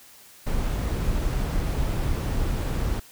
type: noise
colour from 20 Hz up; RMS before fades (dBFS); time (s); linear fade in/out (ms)
brown; -25; 0.46-3; 10
effects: white hiss -50 dBFS RMS until 3.11 s